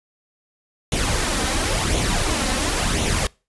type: noise with flanger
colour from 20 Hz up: pink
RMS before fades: -21 dBFS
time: 0.92-3.27 s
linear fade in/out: 2 ms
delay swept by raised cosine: 0.3 to 3.9 ms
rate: 0.95 Hz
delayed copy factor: +0.55
effects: noise-tail reverb RT60 0.3 s tail -25 dB re dry + resampled to 24000 Hz